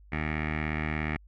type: tone with low-pass filter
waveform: 15% pulse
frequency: 77 Hz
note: D#2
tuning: 17 cents flat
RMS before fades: -31 dBFS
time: 0.12-1.17 s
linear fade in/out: 5 ms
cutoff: 2100 Hz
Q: 7.7
effects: added 50 Hz sine -51 dBFS peak until 1.27 s